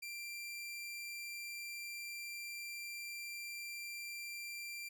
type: tone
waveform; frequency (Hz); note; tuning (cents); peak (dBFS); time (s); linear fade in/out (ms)
sawtooth; 2366; D7; +12; -40; 0.02-4.89; 10
effects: none